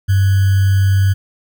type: tone with sample-and-hold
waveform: sine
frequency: 96.8 Hz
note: G2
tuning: 21 cents flat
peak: -9 dBFS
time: 0.08-1.14 s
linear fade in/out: 20 ms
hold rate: 1575 Hz
effects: none